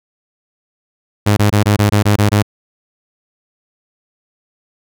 sawtooth tone bursts, 103.6 Hz, G#2, 4 cents flat, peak -5 dBFS, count 9, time 1.26-2.426 s, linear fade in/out 10 ms, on 110 ms, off 22 ms, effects none

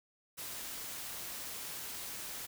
white noise, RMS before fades -43 dBFS, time 0.37-2.47 s, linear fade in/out 20 ms, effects none

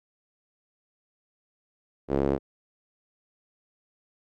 sawtooth tone with band-pass filter, 68.9 Hz, C#2, 10 cents flat, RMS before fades -25 dBFS, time 2.08-2.39 s, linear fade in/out 50 ms, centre 410 Hz, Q 1.8, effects AAC 48 kbps

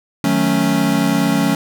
square chord, D# half-diminished seventh, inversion none, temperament equal, 155.56 / 185 / 220 / 277.2 Hz, D#3 / F#3 / A3 / C#4, 0 / 0 / 0 / 0 cents, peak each -23 / -20 / -20 / -18 dBFS, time 0.24-1.55 s, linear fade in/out 2 ms, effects none

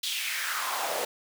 pink noise with high-pass filter sweep, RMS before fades -31 dBFS, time 0.03-1.05 s, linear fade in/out 5 ms, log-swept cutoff 3600 to 500 Hz, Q 3, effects none

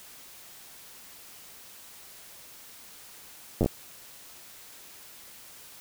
slowing click train, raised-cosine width 2 ms, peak -11 dBFS, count 5, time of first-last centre 3.61-3.66 s, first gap 9 ms, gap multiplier 1.23, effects white hiss -49 dBFS RMS until 5.8 s

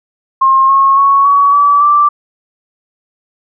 sine tone with pitch steps, 1068 / 1087.9 / 1108.2 / 1128.9 / 1150 / 1171.4 Hz, C6 / C#6 / C#6 / C#6 / D6 / D6, +35 / -33 / -1 / +31 / -37 / -5 cents, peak -5 dBFS, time 0.41-2.09 s, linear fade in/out 10 ms, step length 280 ms, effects none

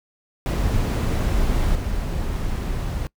brown noise with level steps, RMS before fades -20 / -25 dBFS, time 0.46-3.07 s, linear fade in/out 0 ms, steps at 1.75 s, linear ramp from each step 2 ms, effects noise-tail reverb RT60 0.1 s tail -23 dB re dry

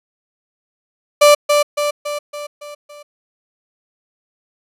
35% pulse tone with echo, 587.3 Hz, D5, in tune, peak -4 dBFS, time 1.21-1.35 s, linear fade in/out 10 ms, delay 280 ms, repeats 6, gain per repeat -5 dB, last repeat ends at 3.03 s, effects resampled to 32000 Hz

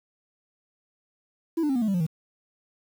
sine tone with pitch steps, 329.6 / 297.1 / 267.7 / 241.3 / 217.5 / 195.98 / 176.63 / 159.19 Hz, E4 / D4 / C4 / B3 / A3 / G3 / F3 / D#3, 0 / +20 / +40 / -40 / -20 / 0 / +20 / +40 cents, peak -19 dBFS, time 1.57-2.066 s, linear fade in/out 10 ms, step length 62 ms, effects tanh soft clip ceiling -21 dBFS + 8-bit

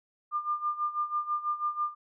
sine tone with tremolo, 1200 Hz, D6, 37 cents sharp, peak -25 dBFS, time 0.31-1.95 s, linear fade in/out 50 ms, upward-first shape sine, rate 6.1 Hz, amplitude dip 80%, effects none

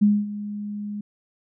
sine tone with ADSR envelope, 206.9 Hz, G#3, 6 cents flat, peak -12 dBFS, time 0.01-1.01 s, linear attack 17 ms, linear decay 230 ms, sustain -16 dB, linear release 5 ms, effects none

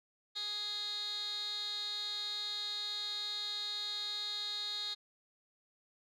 15% pulse tone with band-pass filter, 415.3 Hz, G#4, in tune, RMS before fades -39 dBFS, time 0.35-4.95 s, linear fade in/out 20 ms, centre 3900 Hz, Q 10, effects none

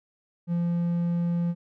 triangle tone with hard clipping, 172.1 Hz, F3, 25 cents flat, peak -24 dBFS, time 0.47-1.55 s, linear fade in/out 50 ms, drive 6 dB, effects none

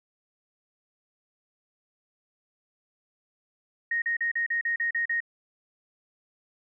sine tone bursts, 1864.7 Hz, A#6, in tune, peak -24 dBFS, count 9, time 3.91-5.204 s, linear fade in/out 5 ms, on 110 ms, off 38 ms, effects none

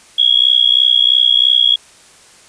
sine tone with amplitude modulation, 3322 Hz, G#7, in tune, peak -4 dBFS, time 0.18-1.76 s, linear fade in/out 10 ms, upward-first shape sine, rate 63 Hz, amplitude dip 95%, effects white hiss -44 dBFS RMS until 2.48 s + resampled to 22050 Hz

